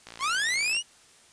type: click train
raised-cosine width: 0.2 ms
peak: -24 dBFS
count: 41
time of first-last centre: 0.07-0.766 s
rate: 57.5 Hz
type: linear sweep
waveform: sawtooth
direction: up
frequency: 987.8 to 2960 Hz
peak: -21 dBFS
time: 0.19-0.83 s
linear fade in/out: 50 ms
effects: white hiss -56 dBFS RMS until 1.32 s + resampled to 22050 Hz